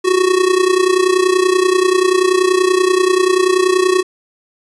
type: tone with amplitude modulation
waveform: square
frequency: 370 Hz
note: F#4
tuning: in tune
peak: -8 dBFS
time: 0.04-4.03 s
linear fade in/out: 20 ms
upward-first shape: sine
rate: 30.4 Hz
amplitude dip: 75%
effects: resampled to 24000 Hz